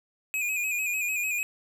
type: tone with vibrato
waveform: square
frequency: 2489 Hz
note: D#7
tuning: in tune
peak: -27 dBFS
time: 0.34-1.43 s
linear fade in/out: 0 ms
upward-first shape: square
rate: 6.7 Hz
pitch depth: 42 cents each way
effects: none